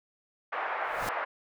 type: band-pass noise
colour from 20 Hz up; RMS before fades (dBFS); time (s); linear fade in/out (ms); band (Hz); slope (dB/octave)
pink; -33; 0.52-1.25; 10; 620 to 1900; 24
type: noise with exponential growth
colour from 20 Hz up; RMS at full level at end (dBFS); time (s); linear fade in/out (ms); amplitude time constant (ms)
pink; -34; 0.81-1.09; 2; 60
effects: none